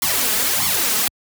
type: noise with flanger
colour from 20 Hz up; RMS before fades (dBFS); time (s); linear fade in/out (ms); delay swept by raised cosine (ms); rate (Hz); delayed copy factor
white; -19; 0.02-1.08; 2; 0.9 to 4.7; 1.6; +1
effects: high-pass 60 Hz 12 dB/octave